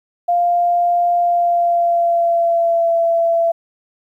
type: tone with pitch glide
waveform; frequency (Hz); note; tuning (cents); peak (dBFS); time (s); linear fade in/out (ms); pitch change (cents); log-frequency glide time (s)
sine; 698.5 to 671.6; F5 to E5; 0 to +32; -12; 0.28-3.52; 10; -68; 1.17-2.93
effects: 9-bit